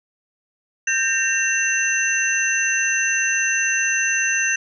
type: tone cluster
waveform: sine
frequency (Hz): 1574 / 1829 / 2727 / 6130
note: G6 / A#6 / F7 / G8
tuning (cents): +7 / -33 / -42 / -40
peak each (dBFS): -23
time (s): 0.87-4.56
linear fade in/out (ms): 5
effects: none